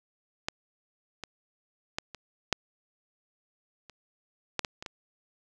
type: clicks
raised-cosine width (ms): 0.2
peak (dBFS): -12 / -20 / -13 / -24 / -6 / -30 / -10 / -14 / -23 / -20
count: 10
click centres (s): 0.485 / 1.237 / 1.985 / 2.147 / 2.527 / 3.897 / 4.593 / 4.648 / 4.825 / 4.862
effects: none